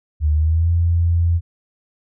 sine tone with pitch glide, 75.7 to 84.97 Hz, D#2 to F2, -47 to -47 cents, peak -13 dBFS, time 0.2-1.41 s, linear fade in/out 50 ms, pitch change +200 cents, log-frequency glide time 0.33-0.7 s, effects none

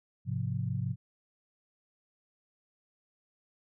sine chord, F minor, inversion first, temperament equal with one note detuned, 105.03 / 130.81 / 174.61 Hz, Ab2 / C3 / F3, +20 / 0 / 0 cents, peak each -34 / -33 / -37 dBFS, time 0.25-0.96 s, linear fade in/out 50 ms, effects none

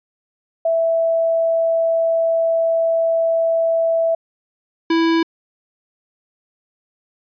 sine / square tone pair in turn, 659.3 / 329.6 Hz, E5 / E4, 0 / 0 cents, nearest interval octave, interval 1200 cents, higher first, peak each -14 dBFS, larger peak neither, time 0.65-4.15 / 4.9-5.23 s, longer first, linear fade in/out 5 ms, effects resampled to 11025 Hz

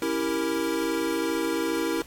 square chord, C# diminished seventh, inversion none, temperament equal, 277.2 / 329.6 / 392 / 466.2 Hz, C#4 / E4 / G4 / Bb4, 0 / 0 / 0 / 0 cents, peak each -34 / -28 / -34 / -31 dBFS, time 0.02-2.02 s, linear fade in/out 2 ms, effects pink hiss -49 dBFS RMS until 2.06 s + AAC 64 kbps

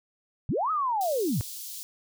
sine linear two-way sweep, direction up then down, 86.4 to 1300 to 86.4 Hz, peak -24 dBFS, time 0.49-1.41 s, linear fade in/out 0 ms, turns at 0.71 s
white high-pass noise, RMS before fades -39 dBFS, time 1.01-1.83 s, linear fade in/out 0 ms, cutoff 3700 Hz, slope 24 dB/octave
effects none

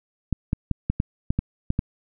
clicks, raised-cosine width 5 ms, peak -9 dBFS, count 9, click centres 0.327 / 0.531 / 0.713 / 0.9 / 1.001 / 1.305 / 1.39 / 1.704 / 1.791 s, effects none

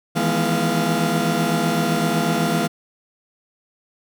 30% pulse tone cluster, 160.4 / 168.3 / 210 / 245 / 694 Hz, E3 / E3 / G#3 / B3 / F5, -47 / +36 / +19 / -14 / -11 cents, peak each -22 dBFS, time 0.15-2.68 s, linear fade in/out 20 ms, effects none

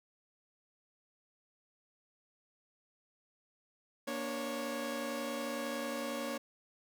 sawtooth tone cluster, 236.4 / 291.5 / 552 Hz, A#3 / D4 / C#5, +24 / -13 / -7 cents, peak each -37 / -39 / -35 dBFS, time 4.07-6.38 s, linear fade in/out 10 ms, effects none

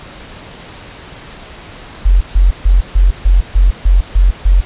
sine tone bursts, 44.63 Hz, F1, 38 cents sharp, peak -4 dBFS, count 9, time 2.05-4.61 s, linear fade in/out 10 ms, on 160 ms, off 140 ms, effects pink hiss -33 dBFS RMS until 4.65 s + resampled to 8000 Hz

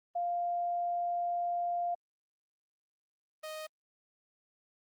sine / sawtooth tone pair in turn, 698.5 / 622.3 Hz, F5 / D#5, 0 / 0 cents, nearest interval major second, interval 200 cents, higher first, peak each -30 / -36 dBFS, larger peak first, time 0.15-1.95 / 3.43-3.67 s, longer first, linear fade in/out 10 ms, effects Opus 24 kbps

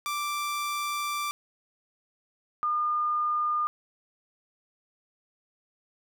sawtooth / sine tone pair in turn, 1174.7 / 1213.3 Hz, D6 / D#6, 0 / -44 cents, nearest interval minor second, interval 56 cents, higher second, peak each -25 / -24 dBFS, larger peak second, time 0.06-1.31 / 2.63-3.67 s, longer first, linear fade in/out 0 ms, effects none

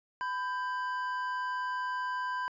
triangle tone pair together, 1002 / 1577.3 Hz, B5 / G6, +25 / +10 cents, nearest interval minor sixth, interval 785 cents, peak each -31 / -35 dBFS, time 0.21-2.48 s, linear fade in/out 0 ms, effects resampled to 16000 Hz

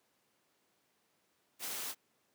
white noise with amplitude modulation, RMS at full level -37 dBFS, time 1.59-1.95 s, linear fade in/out 50 ms, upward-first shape sine, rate 239 Hz, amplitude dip 70%, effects pink hiss -75 dBFS RMS until 2.34 s + high-pass 200 Hz 12 dB/octave

